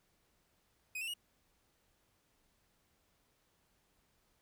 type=tone with pitch steps; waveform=45% pulse; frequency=2508 / 2688 / 2881 Hz; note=D#7 / E7 / F#7; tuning=+13 / +33 / -47 cents; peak=-38 dBFS; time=0.95-1.139 s; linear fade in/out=5 ms; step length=63 ms; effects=pink hiss -75 dBFS RMS until 4.41 s

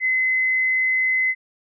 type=tone; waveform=sine; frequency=2041 Hz; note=C7; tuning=44 cents flat; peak=-17 dBFS; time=0-1.35 s; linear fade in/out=50 ms; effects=none

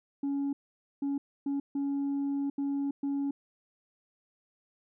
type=tone bursts at uneven times; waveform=sine; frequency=280 Hz; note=C#4; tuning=18 cents sharp; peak=-26 dBFS; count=6; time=0.23-0.53 / 1.02-1.18 / 1.46-1.6 / 1.75-2.5 / 2.58-2.91 / 3.03-3.31 s; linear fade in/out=5 ms; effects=tanh soft clip ceiling -27 dBFS

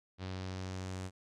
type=tone with low-pass filter sweep; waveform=sawtooth; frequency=93.3 Hz; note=F#2; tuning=15 cents sharp; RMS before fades=-41 dBFS; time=0.18-1.11 s; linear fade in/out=50 ms; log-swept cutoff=4200 to 8300 Hz; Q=1.8; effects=none

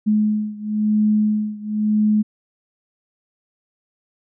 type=beating tone pair; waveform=sine; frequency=212.1 / 213.08 Hz; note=G#3 / G#3; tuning=+37 / +45 cents; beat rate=0.98 Hz; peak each=-18 / -20 dBFS; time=0.06-2.23 s; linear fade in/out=20 ms; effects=none

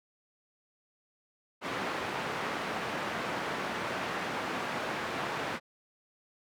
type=band-pass noise; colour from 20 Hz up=white; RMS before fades=-35 dBFS; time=1.61-5.6 s; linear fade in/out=50 ms; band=140 to 1600 Hz; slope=12 dB/octave; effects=none

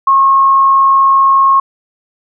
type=tone with frequency modulation; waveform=sine; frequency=1085 Hz; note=C#6; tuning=37 cents flat; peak=-5 dBFS; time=0.07-1.6 s; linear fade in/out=5 ms; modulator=64.5 Hz; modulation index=0.23; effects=none

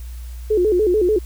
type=tone with vibrato; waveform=sine; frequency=392 Hz; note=G4; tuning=in tune; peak=-13 dBFS; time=0.5-1.19 s; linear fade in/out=10 ms; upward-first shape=square; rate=6.8 Hz; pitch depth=160 cents each way; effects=added 60 Hz sine -29 dBFS peak until 1.25 s + white hiss -48 dBFS RMS until 1.25 s

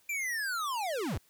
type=linear sweep; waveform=square; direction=down; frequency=2393 to 51.91 Hz; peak=-32 dBFS; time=0.09-1.18 s; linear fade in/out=5 ms; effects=white hiss -66 dBFS RMS until 1.29 s

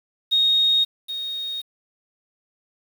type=tone pair in turn; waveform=sine; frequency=3729 / 3729 Hz; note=A#7 / A#7; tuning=0 / 0 cents; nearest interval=unison; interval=0 cents; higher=neither; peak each=-15 / -26 dBFS; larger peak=first; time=0.31-0.85 / 1.08-1.62 s; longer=neither; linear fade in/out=20 ms; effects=7-bit

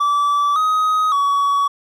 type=tone with pitch steps; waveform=triangle; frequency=1157 / 1258 / 1129 Hz; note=D6 / D#6 / C#6; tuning=-26 / +19 / +31 cents; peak=-12 dBFS; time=0-1.68 s; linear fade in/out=10 ms; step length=560 ms; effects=none

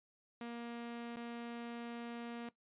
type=tone with dropouts; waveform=sawtooth; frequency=235.8 Hz; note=A#3; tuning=20 cents sharp; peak=-39 dBFS; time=0.41-2.49 s; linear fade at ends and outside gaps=2 ms; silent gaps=1.16-1.167 s; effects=noise-tail reverb RT60 0.1 s tail -17 dB re dry + resampled to 8000 Hz

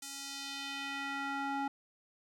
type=tone with band-pass filter sweep; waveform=square; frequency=277.2 Hz; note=C#4; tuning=in tune; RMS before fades=-39 dBFS; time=0.02-1.68 s; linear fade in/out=5 ms; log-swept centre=7800 to 840 Hz; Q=1.3; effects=none

